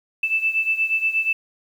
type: beating tone pair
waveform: sine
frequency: 2637 / 2645.4 Hz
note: E7 / E7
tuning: 0 / +5 cents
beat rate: 8.4 Hz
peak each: -20 / -24 dBFS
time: 0.23-1.33 s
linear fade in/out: 5 ms
effects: 8-bit